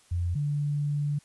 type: tone pair in turn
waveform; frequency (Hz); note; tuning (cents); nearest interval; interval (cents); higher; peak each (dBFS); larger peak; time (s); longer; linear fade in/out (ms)
sine; 87.2 / 145.81; F2 / D3; -2 / -12; major sixth; 890; second; -25 / -25; neither; 0.11-0.35 / 0.35-1.19; second; 10
effects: white hiss -60 dBFS RMS until 1.24 s + resampled to 24000 Hz

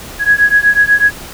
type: beating tone pair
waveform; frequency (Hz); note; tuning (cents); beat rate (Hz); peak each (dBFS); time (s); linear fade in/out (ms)
sine; 1662 / 1670.1; G#6 / G#6; +1 / +9; 8.1; -10; 0.19-1.12; 50
effects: pink hiss -30 dBFS RMS until 1.33 s

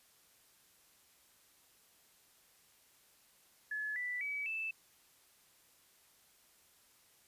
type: tone with pitch steps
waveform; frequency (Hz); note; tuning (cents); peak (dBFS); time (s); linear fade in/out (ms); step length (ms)
sine; 1710 / 1975.7 / 2283 / 2637; A6 / B6 / D7 / E7; -50 / 0 / -50 / 0; -36; 3.71-4.71; 5; 250
effects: white hiss -67 dBFS RMS until 7.27 s + resampled to 32000 Hz

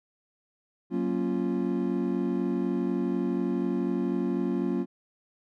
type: chord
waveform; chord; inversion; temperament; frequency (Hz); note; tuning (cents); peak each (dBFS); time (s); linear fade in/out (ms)
triangle; Gb major seventh; none; equal; 185 / 233.1 / 277.2 / 349.2; Gb3 / Bb3 / Db4 / F4; 0 / 0 / 0 / 0; -29; 0.9-4.86; 50
effects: none

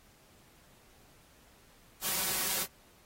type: noise with comb filter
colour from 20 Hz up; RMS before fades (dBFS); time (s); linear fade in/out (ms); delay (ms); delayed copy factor
white; -32; 2.01-2.67; 50; 5.3; +0.75
effects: pink hiss -62 dBFS RMS until 3.05 s + AAC 48 kbps

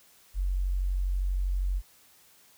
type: tone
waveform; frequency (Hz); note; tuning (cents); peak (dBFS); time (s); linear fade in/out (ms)
sine; 46.25; F#1; 0; -25; 0.34-1.82; 50
effects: white hiss -59 dBFS RMS until 2.57 s

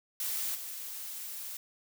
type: noise with level steps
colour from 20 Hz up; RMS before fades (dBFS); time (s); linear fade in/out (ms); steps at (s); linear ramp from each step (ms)
blue; -34 / -41; 0.2-1.57; 2; 0.55; 2
effects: none

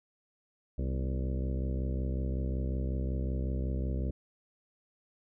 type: harmonic tone with a mistuned harmonic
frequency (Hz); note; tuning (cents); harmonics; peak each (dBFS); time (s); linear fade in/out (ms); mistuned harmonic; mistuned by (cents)
65.41; C2; 0; 1 / 2 / 3 / 4 / 5 / 6 / 7 / 8 / 9; -31 / -37 / -41 / -43 / -45 / -47 / -48 / -49 / -50; 0.78-4.11; 5; 4; -64
effects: none

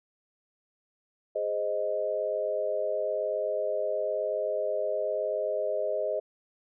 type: chord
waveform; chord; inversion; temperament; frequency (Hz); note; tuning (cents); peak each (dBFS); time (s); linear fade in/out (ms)
sine; Ab major; none; equal; 415.3 / 523.3 / 622.3; Ab4 / C5 / Eb5; 0 / 0 / 0; -34 / -32 / -29; 1.35-6.2; 10
effects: none

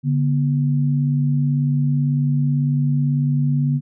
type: tone pair together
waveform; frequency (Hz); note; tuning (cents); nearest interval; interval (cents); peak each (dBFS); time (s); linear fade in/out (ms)
sine; 143.89 / 242; D3 / B3; -35 / -35; major sixth; 900; -16 / -23; 0.03-3.81; 50
effects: none

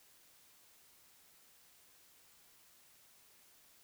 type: silence
effects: white hiss -65 dBFS RMS until 3.83 s

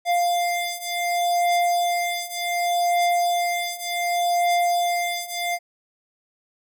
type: beating tone pair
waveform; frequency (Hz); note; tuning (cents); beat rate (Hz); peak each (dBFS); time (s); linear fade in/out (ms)
square; 698.5 / 699.17; F5 / F5; 0 / +2; 0.67; -25 / -23; 0.05-5.59; 50
effects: none

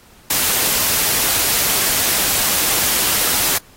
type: noise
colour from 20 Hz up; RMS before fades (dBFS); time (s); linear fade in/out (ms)
white; -17; 0.3-3.58; 5
effects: pink hiss -48 dBFS RMS until 3.76 s + AAC 48 kbps

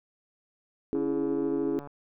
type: chord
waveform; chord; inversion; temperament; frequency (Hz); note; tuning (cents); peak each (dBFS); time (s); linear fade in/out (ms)
sine; C# minor; none; equal; 277.2 / 329.6 / 415.3; C#4 / E4 / G#4; 0 / 0 / 0; -30; 0.93-1.79; 0
type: click train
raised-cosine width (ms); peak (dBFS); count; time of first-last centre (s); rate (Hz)
1; -30; 133; 0.95-1.873; 143
effects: none

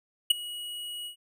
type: tone with ADSR envelope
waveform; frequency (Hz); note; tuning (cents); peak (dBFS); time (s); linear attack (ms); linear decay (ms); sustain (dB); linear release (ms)
square; 2909; F#7; -30; -15; 0.3-1.16; 8; 13; -21; 100
effects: none

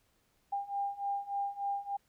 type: beating tone pair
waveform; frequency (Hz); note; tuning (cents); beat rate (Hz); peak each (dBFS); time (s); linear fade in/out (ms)
sine; 799 / 802.4; G5 / G5; +33 / +40; 3.4; -37 / -35; 0.52-1.97; 10
effects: pink hiss -73 dBFS RMS until 2.08 s

